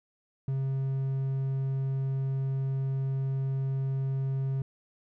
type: tone with hard clipping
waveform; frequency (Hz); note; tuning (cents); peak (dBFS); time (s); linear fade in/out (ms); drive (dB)
triangle; 134.6; C3; +49; -28; 0.48-4.62; 2; 6
effects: none